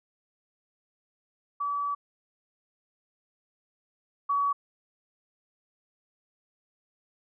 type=tone pair in turn; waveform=sine; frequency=1147 / 1133.2 Hz; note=D6 / C#6; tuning=-41 / +38 cents; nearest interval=unison; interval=21 cents; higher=first; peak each=-27 / -23 dBFS; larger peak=second; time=1.6-1.95 / 4.29-4.53 s; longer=first; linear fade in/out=10 ms; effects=none